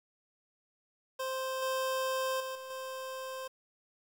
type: tone with level steps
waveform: 25% pulse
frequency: 523.3 Hz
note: C5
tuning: in tune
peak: -30 / -27 / -33 / -39 / -35 dBFS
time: 1.19-3.48 s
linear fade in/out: 10 ms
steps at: 1.62 / 2.4 / 2.55 / 2.7 s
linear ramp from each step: 5 ms
effects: 10-bit